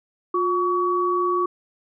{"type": "tone pair together", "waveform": "sine", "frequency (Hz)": [356.7, 1131], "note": ["F4", "C#6"], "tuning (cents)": [37, 34], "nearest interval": "octave + minor sixth", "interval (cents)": 1997, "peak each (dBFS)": [-22, -21], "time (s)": [0.34, 1.46], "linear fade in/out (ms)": 5, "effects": []}